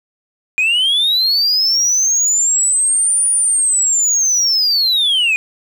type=linear two-way sweep; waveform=sine; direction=up then down; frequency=2430 to 9570 to 2430 Hz; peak=-9 dBFS; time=0.58-5.36 s; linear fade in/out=0 ms; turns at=3.3 s; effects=tanh soft clip ceiling -10 dBFS + 7-bit